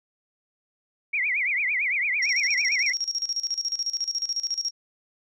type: tone with vibrato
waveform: sine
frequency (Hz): 2200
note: C#7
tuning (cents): -14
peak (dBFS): -22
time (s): 1.13-2.93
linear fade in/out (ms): 10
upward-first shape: triangle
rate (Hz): 8.9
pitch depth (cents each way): 230
type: tone with tremolo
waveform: sine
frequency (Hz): 5588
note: F8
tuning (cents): 0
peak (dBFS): -23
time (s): 2.22-4.71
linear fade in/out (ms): 10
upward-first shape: square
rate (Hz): 14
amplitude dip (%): 80
effects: none